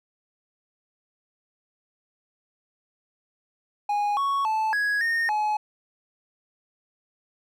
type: tone with pitch steps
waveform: triangle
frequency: 825 / 1111 / 874 / 1666 / 1839 / 848 Hz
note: G#5 / C#6 / A5 / G#6 / A#6 / G#5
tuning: -12 / +4 / -12 / +5 / -24 / +36 cents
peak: -20 dBFS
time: 3.89-5.57 s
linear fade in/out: 5 ms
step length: 280 ms
effects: none